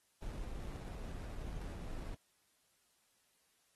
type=noise with sample-and-hold; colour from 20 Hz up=brown; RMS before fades=-44 dBFS; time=0.22-2.15 s; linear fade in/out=5 ms; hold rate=3150 Hz; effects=white hiss -75 dBFS RMS until 3.75 s + AAC 32 kbps